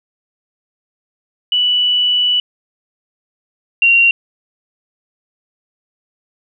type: tone pair in turn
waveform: sine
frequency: 2960 / 2757 Hz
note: F#7 / F7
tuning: 0 / -23 cents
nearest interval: minor second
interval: 123 cents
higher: first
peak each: -11 / -7 dBFS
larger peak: second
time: 1.52-2.4 / 3.82-4.11 s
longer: first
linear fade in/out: 2 ms
effects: none